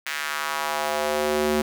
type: tone with high-pass filter sweep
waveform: square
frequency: 75.1 Hz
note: D2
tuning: 39 cents sharp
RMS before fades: -25 dBFS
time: 0.06-1.62 s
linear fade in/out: 5 ms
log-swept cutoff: 1900 to 280 Hz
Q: 1.8
effects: none